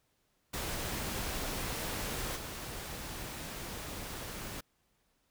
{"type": "noise with level steps", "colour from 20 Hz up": "pink", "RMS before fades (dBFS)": [-37, -42], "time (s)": [0.53, 4.61], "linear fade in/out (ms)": 10, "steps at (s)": 2.36, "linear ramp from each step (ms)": 10, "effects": ["pink hiss -75 dBFS RMS until 5.3 s"]}